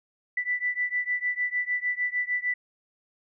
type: beating tone pair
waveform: sine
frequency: 1975.5 / 1982.1 Hz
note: B6 / B6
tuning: 0 / +6 cents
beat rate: 6.6 Hz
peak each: -28 / -29 dBFS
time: 0.37-2.54 s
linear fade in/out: 5 ms
effects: none